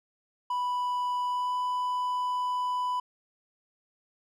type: tone with pitch glide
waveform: triangle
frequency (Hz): 987.8 to 994.7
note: B5 to B5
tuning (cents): 0 to +12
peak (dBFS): -25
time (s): 0.5-3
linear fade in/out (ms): 5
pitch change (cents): +12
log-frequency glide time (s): 1.27-1.55
effects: none